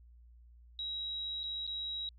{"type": "tone with dropouts", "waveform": "sine", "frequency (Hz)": 3849, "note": "B7", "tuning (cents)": -45, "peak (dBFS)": -36, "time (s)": [0.79, 2.09], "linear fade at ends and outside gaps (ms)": 1, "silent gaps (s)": [[1.433, 1.438], [1.667, 1.675]], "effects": ["added 59 Hz sine -55 dBFS peak until 2.18 s"]}